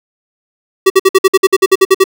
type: tone bursts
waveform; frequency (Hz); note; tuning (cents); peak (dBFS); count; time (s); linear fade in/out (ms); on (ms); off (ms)
square; 382.3; G4; -43; -4; 13; 0.86-2.041; 10; 41; 54
effects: none